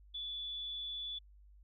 sine tone, 3453 Hz, A7, 33 cents flat, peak -39 dBFS, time 0.14-1.19 s, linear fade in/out 10 ms, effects added 50 Hz sine -57 dBFS peak until 1.63 s

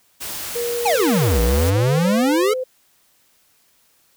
white noise, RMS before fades -29 dBFS, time 0.2-1.71 s, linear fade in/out 20 ms
sine tone with pitch glide, 475.4 to 512.5 Hz, A#4 to C5, +34 to -36 cents, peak -21 dBFS, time 0.55-2.64 s, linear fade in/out 10 ms, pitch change +130 cents, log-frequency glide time 1.25-2.03 s
square exponential two-way sweep, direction down then up, 900 to 55 to 450 Hz, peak -16 dBFS, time 0.85-2.54 s, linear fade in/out 10 ms, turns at 1.41 s
effects white hiss -59 dBFS RMS until 4.16 s

